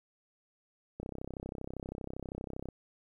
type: click train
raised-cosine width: 2 ms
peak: -26 dBFS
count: 56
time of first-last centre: 1-2.687 s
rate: 32.6 Hz
effects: 11-bit